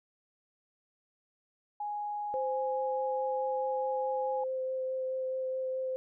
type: tone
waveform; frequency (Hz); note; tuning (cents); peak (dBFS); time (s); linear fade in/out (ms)
sine; 830.6; G#5; 0; -33; 1.8-4.44; 5
type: tone with vibrato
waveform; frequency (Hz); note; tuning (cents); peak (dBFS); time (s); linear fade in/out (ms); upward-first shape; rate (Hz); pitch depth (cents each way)
sine; 520; C5; -11; -31; 2.34-5.96; 0; sine; 4.7; 8
effects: none